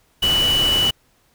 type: tone in noise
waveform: sine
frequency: 2960 Hz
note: F#7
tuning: in tune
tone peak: -15 dBFS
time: 0.22-0.91 s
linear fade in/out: 10 ms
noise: pink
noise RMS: -25 dBFS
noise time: 0.22-0.91 s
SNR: +7 dB
effects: pink hiss -60 dBFS RMS until 1.34 s